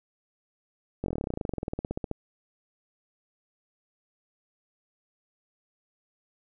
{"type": "slowing click train", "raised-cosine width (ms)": 2, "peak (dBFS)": -17, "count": 27, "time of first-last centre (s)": [1.04, 2.113], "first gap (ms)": 21, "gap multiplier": 1.05, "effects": []}